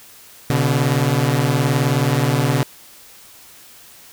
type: beating tone pair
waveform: sawtooth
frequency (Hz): 124.7 / 143.7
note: B2 / D3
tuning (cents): +17 / -37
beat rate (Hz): 19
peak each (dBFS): -14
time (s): 0.5-2.63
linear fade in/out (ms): 0
effects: white hiss -44 dBFS RMS until 4.12 s